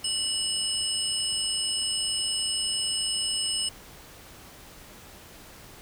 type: tone cluster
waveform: sine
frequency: 2941 / 5210 / 8580 Hz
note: F#7 / E8 / C9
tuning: -11 / -21 / +42 cents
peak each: -30 dBFS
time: 0.04-3.69 s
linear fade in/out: 5 ms
effects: pink hiss -48 dBFS RMS until 5.81 s